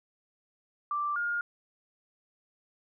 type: tone pair in turn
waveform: sine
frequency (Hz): 1174.7 / 1418.8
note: D6 / F6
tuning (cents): 0 / +27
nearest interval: minor third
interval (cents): 327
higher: second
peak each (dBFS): -28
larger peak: neither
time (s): 0.91-1.16 / 1.16-1.41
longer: neither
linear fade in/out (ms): 2
effects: none